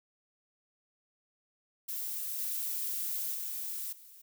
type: noise with level steps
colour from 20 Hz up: violet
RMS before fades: -37 / -35 / -38 / -54 dBFS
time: 1.88-4.22 s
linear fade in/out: 10 ms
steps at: 2.38 / 3.34 / 3.92 s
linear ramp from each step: 10 ms
effects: none